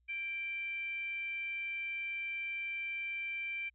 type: tone with frequency modulation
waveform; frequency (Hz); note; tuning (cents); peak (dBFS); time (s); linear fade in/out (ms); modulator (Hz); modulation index
sine; 2349; D7; 0; -36; 0.08-3.7; 20; 735; 0.26
effects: added 60 Hz sine -70 dBFS peak until 3.74 s